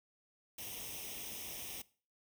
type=noise with comb filter; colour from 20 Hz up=white; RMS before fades=-45 dBFS; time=0.58-1.82 s; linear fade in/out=5 ms; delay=0.34 ms; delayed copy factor=+0.75; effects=noise-tail reverb RT60 0.4 s tail -20 dB re dry